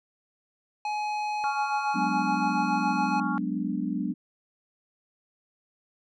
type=tone; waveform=square; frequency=842 Hz; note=G#5; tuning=24 cents sharp; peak=-28 dBFS; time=0.85-3.2 s; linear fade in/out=2 ms
type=harmonic tone; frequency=278.3 Hz; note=C#4; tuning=7 cents sharp; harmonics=3 / 4 / 5; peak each=-33 / -34 / -33 dBFS; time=1.44-3.38 s; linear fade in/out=0 ms
type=chord; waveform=sine; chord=G# half-diminished seventh; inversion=third; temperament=equal; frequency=185 / 207.7 / 246.9 / 293.7 Hz; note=F#3 / G#3 / B3 / D4; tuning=0 / 0 / 0 / 0 cents; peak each=-32 dBFS; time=1.94-4.14 s; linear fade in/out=20 ms
effects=low-pass 4000 Hz 12 dB/octave